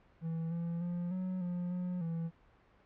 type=tone with pitch steps; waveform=triangle; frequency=163.8 / 169.1 / 174.7 / 185 / 176.9 / 179.9 / 165.6 Hz; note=E3 / E3 / F3 / F#3 / F3 / F#3 / E3; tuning=-11 / +44 / +1 / 0 / +23 / -48 / +8 cents; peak=-32 dBFS; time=0.21-2.31 s; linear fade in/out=50 ms; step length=300 ms; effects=pink hiss -65 dBFS RMS until 2.85 s + low-pass 2000 Hz 12 dB/octave